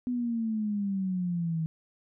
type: exponential sweep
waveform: sine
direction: down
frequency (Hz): 250.2 to 158.6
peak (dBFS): -27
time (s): 0.07-1.66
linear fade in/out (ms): 0
effects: none